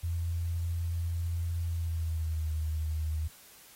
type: tone with pitch glide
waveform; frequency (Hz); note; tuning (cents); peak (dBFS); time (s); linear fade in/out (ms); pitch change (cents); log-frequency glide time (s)
sine; 84.7 to 78.12; E2 to D#2; +48 to +8; -29; 0.03-3.28; 10; -140; 1.65-2.52
effects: white hiss -55 dBFS RMS until 3.75 s + AAC 48 kbps